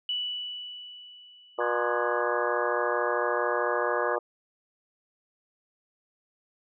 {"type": "tone with exponential decay", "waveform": "sine", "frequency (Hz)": 2960, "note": "F#7", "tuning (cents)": 0, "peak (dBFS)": -26, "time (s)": [0.09, 2.21], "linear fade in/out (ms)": 2, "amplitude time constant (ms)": 460}
{"type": "harmonic tone", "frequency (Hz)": 120, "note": "B2", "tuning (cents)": -49, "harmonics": [3, 4, 5, 6, 7, 8, 9, 10], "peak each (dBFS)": [-34, -30, -31, -37, -37, -38, -38, -35], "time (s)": [1.58, 4.19], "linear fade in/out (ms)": 10}
{"type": "chord", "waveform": "sine", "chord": "Ab dominant seventh", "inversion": "first", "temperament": "equal", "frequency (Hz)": [1046.5, 1244.5, 1480, 1661.2], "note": ["C6", "Eb6", "Gb6", "Ab6"], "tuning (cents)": [0, 0, 0, 0], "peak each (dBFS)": [-35, -39, -37, -33], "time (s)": [1.6, 4.16], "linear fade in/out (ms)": 10}
{"effects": []}